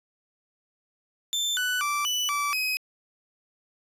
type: tone with pitch steps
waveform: 30% pulse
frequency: 3551 / 1490 / 1168 / 2977 / 1158 / 2526 Hz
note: A7 / F#6 / D6 / F#7 / D6 / D#7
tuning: +15 / +12 / -10 / +10 / -25 / +26 cents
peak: -22 dBFS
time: 1.33-2.77 s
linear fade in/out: 0 ms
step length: 240 ms
effects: resampled to 32000 Hz